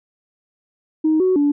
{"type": "tone with pitch steps", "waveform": "sine", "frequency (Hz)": [313.1, 371.8, 289.2], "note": ["D#4", "F#4", "D4"], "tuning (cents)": [11, 8, -27], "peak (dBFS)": -12, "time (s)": [1.04, 1.52], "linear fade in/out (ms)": 10, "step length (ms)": 160, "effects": ["tanh soft clip ceiling -9 dBFS"]}